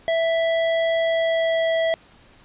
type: tone with pitch glide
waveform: square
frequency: 659.3 to 655.1 Hz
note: E5 to E5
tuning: 0 to -11 cents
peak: -19 dBFS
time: 0.08-1.94 s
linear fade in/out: 0 ms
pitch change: -11 cents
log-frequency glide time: 0.99-1.76 s
effects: pink hiss -52 dBFS RMS until 2.44 s + resampled to 8000 Hz